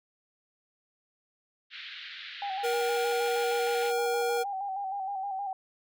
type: band-pass noise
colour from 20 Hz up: white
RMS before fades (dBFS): -43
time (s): 1.7-3.93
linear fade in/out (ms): 50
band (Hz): 1500 to 4000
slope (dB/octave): 48
type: tone with vibrato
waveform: sine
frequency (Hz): 784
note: G5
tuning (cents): 0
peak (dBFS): -31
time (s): 2.42-5.53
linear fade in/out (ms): 2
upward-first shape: square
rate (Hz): 6.4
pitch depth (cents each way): 47
type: tone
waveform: square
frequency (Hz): 474.3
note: A#4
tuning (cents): +30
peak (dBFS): -28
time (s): 2.63-4.44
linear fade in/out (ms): 20
effects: none